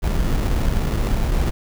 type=noise with sample-and-hold; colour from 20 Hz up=brown; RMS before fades=-19 dBFS; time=0.02-1.51 s; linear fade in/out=20 ms; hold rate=1575 Hz; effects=none